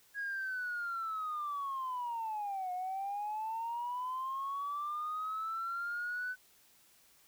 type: linear two-way sweep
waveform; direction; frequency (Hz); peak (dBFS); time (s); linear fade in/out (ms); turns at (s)
sine; down then up; 1661.2 to 720 to 1509; -34; 0.14-6.36; 50; 2.72
effects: tanh soft clip ceiling -31 dBFS + white hiss -65 dBFS RMS until 7.27 s